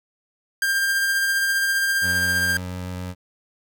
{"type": "tone with tremolo", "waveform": "45% pulse", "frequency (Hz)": 1594, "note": "G6", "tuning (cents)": 28, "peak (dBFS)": -18, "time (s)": [0.62, 2.57], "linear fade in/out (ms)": 2, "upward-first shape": "sine", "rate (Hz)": 15, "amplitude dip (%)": 25}
{"type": "tone", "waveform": "25% pulse", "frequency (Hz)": 90.7, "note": "F#2", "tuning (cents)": -34, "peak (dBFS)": -25, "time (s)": [2.01, 3.15], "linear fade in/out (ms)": 50}
{"effects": []}